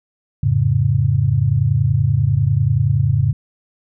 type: chord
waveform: sine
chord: F augmented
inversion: none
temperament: equal with one note detuned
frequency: 87.31 / 108.3 / 138.59 Hz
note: F2 / A2 / C#3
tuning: 0 / -27 / 0 cents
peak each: -21 / -16 / -16 dBFS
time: 0.43-3.33 s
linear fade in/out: 5 ms
effects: none